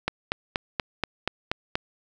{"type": "click train", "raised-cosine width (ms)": 0.3, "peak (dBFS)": -8, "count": 8, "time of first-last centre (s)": [0.08, 1.755], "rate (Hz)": 4.18, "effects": []}